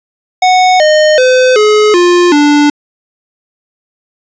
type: tone with pitch steps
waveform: square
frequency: 738 / 613.5 / 509.9 / 423.9 / 352.3 / 292.9 Hz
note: F#5 / D#5 / C5 / G#4 / F4 / D4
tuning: -5 / -25 / -45 / +35 / +15 / -5 cents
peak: -5 dBFS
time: 0.42-2.7 s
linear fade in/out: 5 ms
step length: 380 ms
effects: resampled to 16000 Hz + 7-bit